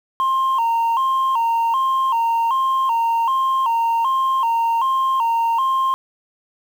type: tone with vibrato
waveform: sine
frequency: 987.8 Hz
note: B5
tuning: in tune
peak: -13 dBFS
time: 0.2-5.94 s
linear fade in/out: 0 ms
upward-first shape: square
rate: 1.3 Hz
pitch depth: 120 cents each way
effects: tanh soft clip ceiling -14 dBFS + 7-bit